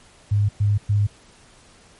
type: tone bursts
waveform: sine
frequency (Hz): 102.8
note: G#2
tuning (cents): -17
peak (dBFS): -15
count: 3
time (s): 0.31-1.07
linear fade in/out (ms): 10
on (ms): 180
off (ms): 110
effects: pink hiss -51 dBFS RMS until 1.99 s + MP3 48 kbps